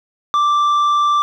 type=tone with tanh clipping; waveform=triangle; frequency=1174.7 Hz; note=D6; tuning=in tune; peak=-13 dBFS; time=0.34-1.22 s; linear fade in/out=0 ms; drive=10 dB; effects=none